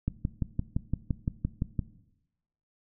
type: click train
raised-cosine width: 5 ms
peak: -15 dBFS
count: 11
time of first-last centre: 0.08-1.792 s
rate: 5.84 Hz
effects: noise-tail reverb RT60 0.9 s tail -17 dB re dry